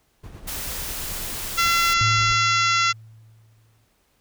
brown noise with tremolo, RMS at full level -36 dBFS, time 0.23-2.36 s, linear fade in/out 10 ms, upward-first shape sine, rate 9.2 Hz, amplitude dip 40%
white noise, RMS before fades -31 dBFS, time 0.47-1.94 s, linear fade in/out 10 ms
harmonic tone, 680 Hz, F5, 46 cents flat, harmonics 2 / 3 / 4 / 5 / 6 / 7 / 8 / 9 / 10, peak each -20 / -24 / -26 / -28 / -30 / -31 / -32 / -33 / -34 dBFS, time 1.57-2.93 s, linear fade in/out 20 ms
sine tone with exponential decay, 110.8 Hz, A2, 13 cents sharp, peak -20 dBFS, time 2.01-3.85 s, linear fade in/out 0 ms, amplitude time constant 400 ms
effects pink hiss -65 dBFS RMS until 4.2 s

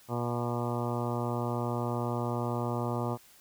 harmonic tone, 120 Hz, B2, 49 cents flat, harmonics 1 / 2 / 3 / 4 / 5 / 6 / 7 / 8 / 9 / 10, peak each -33 / -36 / -38 / -39 / -40 / -41 / -41 / -42 / -43 / -43 dBFS, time 0.08-3.18 s, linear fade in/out 50 ms, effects white hiss -58 dBFS RMS until 3.4 s

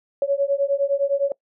sine beating tone pair, 554 / 563.8 Hz, C#5 / C#5, -1 / +29 cents, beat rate 9.8 Hz, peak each -21 dBFS, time 0.22-1.32 s, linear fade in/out 2 ms, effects noise-tail reverb RT60 0.1 s tail -23 dB re dry

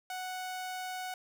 sawtooth tone, 740 Hz, F#5, in tune, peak -33 dBFS, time 0.1-1.14 s, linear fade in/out 2 ms, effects none

